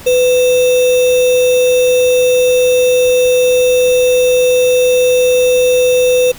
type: tone with sample-and-hold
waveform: sine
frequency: 500 Hz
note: B4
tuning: 21 cents sharp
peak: -7 dBFS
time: 0.06-6.32 s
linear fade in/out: 10 ms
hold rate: 3150 Hz
effects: pink hiss -34 dBFS RMS until 6.38 s